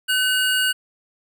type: tone pair together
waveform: square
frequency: 1516 / 2870 Hz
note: F#6 / F7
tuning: +42 / +47 cents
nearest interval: major seventh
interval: 1105 cents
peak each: -21 dBFS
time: 0.08-0.73 s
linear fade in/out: 20 ms
effects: none